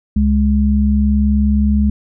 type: tone pair together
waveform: sine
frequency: 69.6 / 208.6 Hz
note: C#2 / G#3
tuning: +8 / +8 cents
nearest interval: octave + perfect fifth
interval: 1900 cents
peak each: -13 dBFS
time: 0.16-1.9 s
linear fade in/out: 5 ms
effects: none